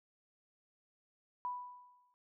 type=tone with exponential decay; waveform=sine; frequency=987.8 Hz; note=B5; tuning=in tune; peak=-34 dBFS; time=1.45-2.14 s; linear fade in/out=0 ms; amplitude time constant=150 ms; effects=none